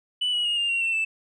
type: tone with pitch steps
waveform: sine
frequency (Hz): 2974 / 2916 / 2859 / 2804 / 2749 / 2696 / 2643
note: F#7 / F#7 / F7 / F7 / F7 / E7 / E7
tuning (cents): +8 / -26 / +40 / +6 / -28 / +38 / +4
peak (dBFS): -20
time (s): 0.21-1.05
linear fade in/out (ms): 10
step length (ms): 120
effects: tanh soft clip ceiling -20 dBFS